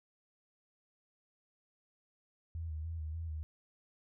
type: tone with vibrato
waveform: sine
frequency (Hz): 80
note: D#2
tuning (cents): +49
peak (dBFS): -37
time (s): 2.55-3.43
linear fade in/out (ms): 0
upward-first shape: square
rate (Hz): 3.4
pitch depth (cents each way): 50
effects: none